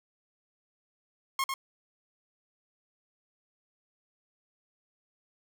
sawtooth tone with echo, 1077 Hz, C6, 50 cents sharp, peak -23 dBFS, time 1.39-1.44 s, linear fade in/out 2 ms, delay 100 ms, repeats 1, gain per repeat -4 dB, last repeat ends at 1.54 s, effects none

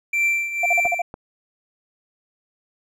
triangle tone with tremolo, 2349 Hz, D7, in tune, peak -14 dBFS, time 0.13-1.02 s, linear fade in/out 5 ms, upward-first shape triangle, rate 2 Hz, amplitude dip 75%
sine tone bursts, 702 Hz, F5, 9 cents sharp, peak -18 dBFS, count 6, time 0.63-1.019 s, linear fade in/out 5 ms, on 29 ms, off 43 ms
clicks, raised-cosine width 1 ms, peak -20 dBFS, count 2, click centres 0.855 / 1.141 s
effects none

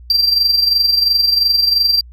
triangle tone with amplitude modulation, 4715 Hz, D8, 6 cents sharp, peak -7 dBFS, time 0.1-2.01 s, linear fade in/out 2 ms, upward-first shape sine, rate 22.9 Hz, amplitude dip 60%, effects added 60 Hz sine -35 dBFS peak until 2.12 s

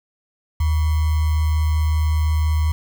sine tone with sample-and-hold, 77.78 Hz, D#2, in tune, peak -15 dBFS, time 0.6-2.72 s, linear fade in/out 5 ms, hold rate 1050 Hz, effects none

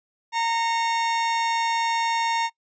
40% pulse tone pair together, 921.2 / 2191 Hz, A#5 / C#7, -21 / -21 cents, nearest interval octave + minor third, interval 1500 cents, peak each -21 / -31 dBFS, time 0.32-2.5 s, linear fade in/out 50 ms, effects noise-tail reverb RT60 0.1 s tail -22 dB re dry + resampled to 16000 Hz

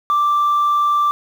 sine tone, 1174.7 Hz, D6, in tune, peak -11 dBFS, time 0.1-1.11 s, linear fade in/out 0 ms, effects tanh soft clip ceiling -11 dBFS + 7-bit

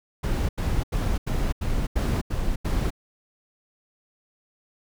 brown noise bursts, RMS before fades -24 dBFS, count 8, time 0.23-2.905 s, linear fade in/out 10 ms, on 260 ms, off 85 ms, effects none

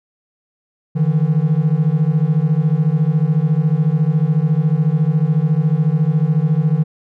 triangle beating tone pair, 148.3 / 162.3 Hz, D3 / E3, +17 / -27 cents, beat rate 14 Hz, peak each -13 dBFS, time 0.95-6.84 s, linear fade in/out 20 ms, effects tanh soft clip ceiling -3 dBFS

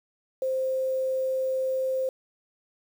sine tone with quantisation, 523.3 Hz, C5, in tune, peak -24 dBFS, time 0.42-2.09 s, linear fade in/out 2 ms, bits 8, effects none

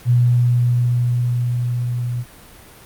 sine tone with level ramp, 121.8 Hz, B2, 24 cents flat, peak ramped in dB -10 to -20 dBFS, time 0.05-2.25 s, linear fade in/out 50 ms, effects pink hiss -43 dBFS RMS until 2.85 s + Opus 48 kbps

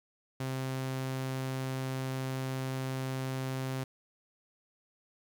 sawtooth tone, 131.6 Hz, C3, 10 cents sharp, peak -29 dBFS, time 0.4-3.84 s, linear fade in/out 5 ms, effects 11-bit

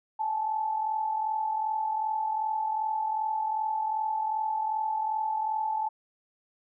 sine tone pair together, 831 / 873.6 Hz, G#5 / A5, +1 / -13 cents, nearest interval minor second, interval 86 cents, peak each -35 / -27 dBFS, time 0.19-5.89 s, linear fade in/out 10 ms, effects none

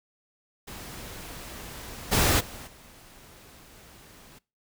pink noise with level steps, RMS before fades -41 / -22 / -42 / -51 dBFS, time 0.67-4.39 s, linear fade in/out 10 ms, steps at 2.11 / 2.39 / 2.66 s, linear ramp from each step 20 ms, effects noise-tail reverb RT60 0.3 s tail -22 dB re dry

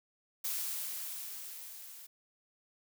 blue noise with level ramp, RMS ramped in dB -35 to -51 dBFS, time 0.44-2.07 s, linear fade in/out 10 ms, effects none

